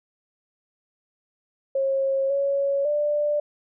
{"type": "tone with pitch steps", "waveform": "sine", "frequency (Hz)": [541, 557, 591], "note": ["C#5", "C#5", "D5"], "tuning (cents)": [-42, 8, 11], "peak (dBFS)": -20, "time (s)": [1.75, 3.4], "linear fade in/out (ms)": 5, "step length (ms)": 550, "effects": []}